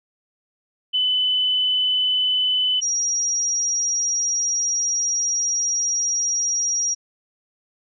sine tone pair in turn, 3010 / 5695 Hz, F#7 / F8, +29 / +33 cents, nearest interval major seventh, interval 1104 cents, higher second, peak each -17 / -19 dBFS, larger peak first, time 0.93-2.81 / 2.81-6.95 s, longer second, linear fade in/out 20 ms, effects none

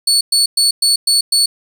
30% pulse tone bursts, 4435 Hz, C#8, in tune, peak -7 dBFS, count 6, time 0.07-1.46 s, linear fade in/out 5 ms, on 140 ms, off 110 ms, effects none

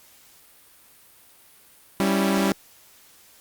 sawtooth chord, C# diminished, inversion second, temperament equal, 196 / 277.2 / 329.6 Hz, G3 / C#4 / E4, 0 / 0 / 0 cents, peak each -17 / -22 / -23 dBFS, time 2-2.52 s, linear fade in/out 0 ms, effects white hiss -53 dBFS RMS until 3.4 s + Opus 48 kbps

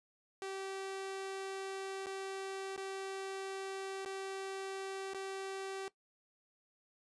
sawtooth tone with dropouts, 386.6 Hz, G4, 24 cents flat, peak -36 dBFS, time 0.42-5.88 s, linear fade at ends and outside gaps 1 ms, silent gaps 2.06-2.067 / 2.763-2.777 / 4.049-4.059 / 5.135-5.145 s, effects noise-tail reverb RT60 0.1 s tail -18 dB re dry + resampled to 22050 Hz

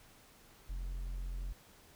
triangle tone, 44.18 Hz, F1, 21 cents sharp, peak -35 dBFS, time 0.69-1.53 s, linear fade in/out 10 ms, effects pink hiss -61 dBFS RMS until 1.95 s

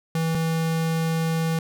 square tone pair in turn, 162.9 / 162.9 Hz, E3 / E3, -20 / -20 cents, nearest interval unison, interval 0 cents, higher neither, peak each -22 dBFS, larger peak neither, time 0.15-0.35 / 0.35-1.59 s, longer second, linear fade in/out 2 ms, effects none

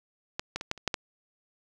clicks, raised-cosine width 0.2 ms, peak -13 / -14 / -19 / -11 / -29 / -9 / -11 dBFS, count 7, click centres 0.395 / 0.56 / 0.611 / 0.714 / 0.777 / 0.877 / 0.942 s, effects none

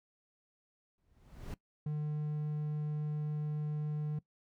brown noise with exponential growth, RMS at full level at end -39 dBFS, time 0.98-1.54 s, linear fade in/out 1 ms, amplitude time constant 120 ms
triangle tone, 150.6 Hz, D3, 44 cents sharp, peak -31 dBFS, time 1.86-4.19 s, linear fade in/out 5 ms
effects noise-tail reverb RT60 0.1 s tail -20 dB re dry

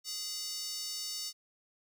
square tone with high-pass filter, 414.3 Hz, G#4, 4 cents flat, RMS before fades -39 dBFS, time 0.04-1.33 s, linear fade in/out 50 ms, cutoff 5000 Hz, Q 3.2, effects none

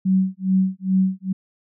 sine tone with tremolo, 188.9 Hz, F#3, 36 cents sharp, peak -13 dBFS, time 0.05-1.33 s, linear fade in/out 10 ms, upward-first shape sine, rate 2.4 Hz, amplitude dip 100%, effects none

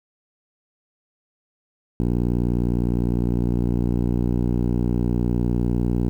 10% pulse tone with low-pass filter, 59.8 Hz, A#1, 45 cents sharp, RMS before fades -21 dBFS, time 2-6.09 s, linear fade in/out 0 ms, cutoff 370 Hz, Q 0.76, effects 8-bit

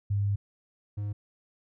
sine / triangle tone pair in turn, 100.9 / 103.02 Hz, G#2 / G#2, -49 / -13 cents, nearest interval unison, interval 36 cents, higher second, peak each -24 / -28 dBFS, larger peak first, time 0.1-0.36 / 0.97-1.13 s, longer first, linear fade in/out 10 ms, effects none

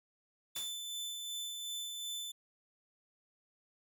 sawtooth tone with tremolo, 3520 Hz, A7, in tune, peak -35 dBFS, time 0.55-2.32 s, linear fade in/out 10 ms, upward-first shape sine, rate 2.7 Hz, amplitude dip 30%
white noise with exponential decay, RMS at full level -42 dBFS, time 0.56-0.82 s, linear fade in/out 2 ms, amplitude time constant 56 ms
effects none

